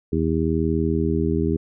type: harmonic tone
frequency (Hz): 80.6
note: E2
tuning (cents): -38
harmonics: 1 / 2 / 3 / 4 / 5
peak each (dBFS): -25 / -25 / -25 / -25 / -25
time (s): 0.12-1.57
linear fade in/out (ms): 10
effects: none